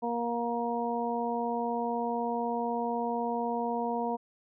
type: harmonic tone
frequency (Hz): 236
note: A#3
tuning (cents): +22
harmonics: 1 / 2 / 3 / 4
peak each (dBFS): -34 / -34 / -34 / -34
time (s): 0.02-4.17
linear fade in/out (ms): 20
effects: none